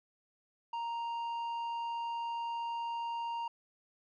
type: tone with tanh clipping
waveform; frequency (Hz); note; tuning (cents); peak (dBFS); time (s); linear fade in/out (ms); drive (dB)
sine; 932.3; A#5; 0; -36; 0.73-3.48; 5; 7
effects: none